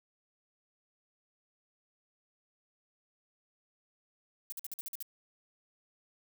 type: noise bursts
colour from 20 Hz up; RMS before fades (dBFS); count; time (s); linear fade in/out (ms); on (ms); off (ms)
violet; -40; 8; 4.5-5.026; 0; 22; 50
effects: none